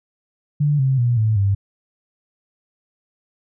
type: tone with pitch steps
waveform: sine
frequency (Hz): 146.83 / 133.1 / 120.65 / 109.36 / 99.14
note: D3 / C3 / B2 / A2 / G2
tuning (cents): 0 / +30 / -40 / -10 / +20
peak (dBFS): -14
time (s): 0.6-1.55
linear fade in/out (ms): 10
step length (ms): 190
effects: none